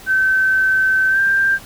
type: tone with pitch glide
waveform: sine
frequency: 1538 to 1583.1 Hz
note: G6 to G6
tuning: -33 to +17 cents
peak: -12 dBFS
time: 0.06-1.59 s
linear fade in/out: 50 ms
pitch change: +50 cents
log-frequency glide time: 1.09-1.19 s
effects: pink hiss -39 dBFS RMS until 1.65 s